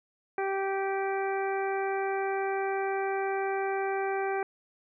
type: harmonic tone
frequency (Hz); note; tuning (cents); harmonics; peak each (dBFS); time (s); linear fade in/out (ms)
389.4; G4; -12; 1 / 2 / 3 / 4 / 5 / 6; -30 / -32 / -41 / -38 / -43 / -42; 0.38-4.43; 2
effects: none